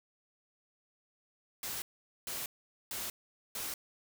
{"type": "noise bursts", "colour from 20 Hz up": "white", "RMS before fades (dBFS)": -39, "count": 4, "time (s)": [1.63, 3.74], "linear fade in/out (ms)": 2, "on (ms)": 190, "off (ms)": 450, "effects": []}